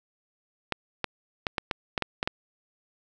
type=clicks; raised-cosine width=0.3 ms; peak=-10 dBFS; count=9; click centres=0.723 / 1.043 / 1.468 / 1.582 / 1.712 / 1.978 / 2.023 / 2.229 / 2.275 s; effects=none